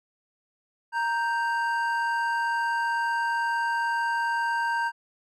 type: tone pair together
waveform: triangle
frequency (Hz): 932.3 / 1567.9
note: A#5 / G6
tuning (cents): 0 / 0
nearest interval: major sixth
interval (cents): 900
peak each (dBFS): -24 / -26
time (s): 0.92-4.92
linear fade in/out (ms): 50
effects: none